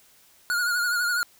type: tone with vibrato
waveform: square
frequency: 1436 Hz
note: F6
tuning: 48 cents sharp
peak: -23 dBFS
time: 0.5-1.23 s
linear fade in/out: 0 ms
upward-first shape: triangle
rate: 12 Hz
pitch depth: 58 cents each way
effects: white hiss -57 dBFS RMS until 1.39 s